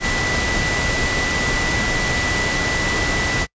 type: tone in noise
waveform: sine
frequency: 1975.5 Hz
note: B6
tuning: in tune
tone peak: -22 dBFS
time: 0-3.47 s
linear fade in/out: 50 ms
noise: pink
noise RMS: -21 dBFS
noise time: 0-3.47 s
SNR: -4 dB
effects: noise-tail reverb RT60 0.1 s tail -26 dB re dry + resampled to 16000 Hz